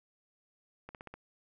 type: slowing click train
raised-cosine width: 0.5 ms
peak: -30 dBFS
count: 5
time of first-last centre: 0.89-1.14 s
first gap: 58 ms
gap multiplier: 1.05
effects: none